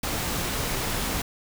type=noise; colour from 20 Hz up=pink; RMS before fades=-28 dBFS; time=0.03-1.22 s; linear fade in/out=5 ms; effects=none